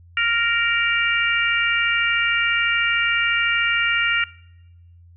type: harmonic tone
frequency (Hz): 466.2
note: A#4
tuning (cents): 0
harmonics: 3 / 4 / 5 / 6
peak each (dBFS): -23 / -23 / -23 / -23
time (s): 0.17-4.24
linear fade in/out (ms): 2
effects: noise-tail reverb RT60 0.9 s tail -21 dB re dry + added 86 Hz sine -45 dBFS peak until 5.16 s